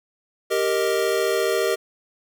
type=chord; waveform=square; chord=Eb major; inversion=first; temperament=equal; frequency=392 / 466.2 / 622.3 Hz; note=G4 / Bb4 / Eb5; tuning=0 / 0 / 0 cents; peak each=-24 / -24 / -26 dBFS; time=0.5-1.76 s; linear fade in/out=20 ms; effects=none